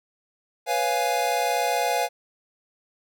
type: chord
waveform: square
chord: C# dominant seventh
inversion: third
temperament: equal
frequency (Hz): 493.9 / 554.4 / 698.5 / 830.6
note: B4 / C#5 / E#5 / G#5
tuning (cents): 0 / 0 / 0 / 0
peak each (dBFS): -30 / -31 / -26 / -27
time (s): 0.66-2.09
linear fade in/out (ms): 50
effects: none